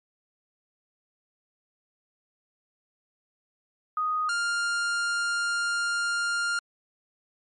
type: tone pair in turn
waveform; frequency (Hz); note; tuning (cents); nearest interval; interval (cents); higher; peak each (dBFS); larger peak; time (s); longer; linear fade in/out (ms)
sine / 45% pulse; 1244.5 / 1401.8; D#6 / F6; 0 / +6; major second; 206; second; -24 / -25; first; 3.97-4.29 / 4.29-6.59; second; 2
effects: MP3 48 kbps